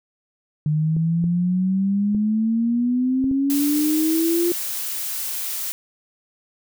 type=exponential sweep; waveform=sine; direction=up; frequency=150.3 to 350.4 Hz; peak=-17 dBFS; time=0.66-4.52 s; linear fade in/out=2 ms
type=clicks; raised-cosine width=3 ms; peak=-20 dBFS; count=5; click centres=0.966 / 1.241 / 2.148 / 3.242 / 3.313 s
type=noise; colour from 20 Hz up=blue; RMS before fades=-27 dBFS; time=3.5-5.72 s; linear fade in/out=0 ms
effects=none